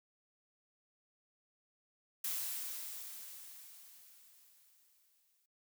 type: noise with exponential decay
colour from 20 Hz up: blue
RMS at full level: -37 dBFS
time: 2.24-5.46 s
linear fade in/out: 5 ms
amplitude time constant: 700 ms
effects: noise-tail reverb RT60 0.1 s tail -21 dB re dry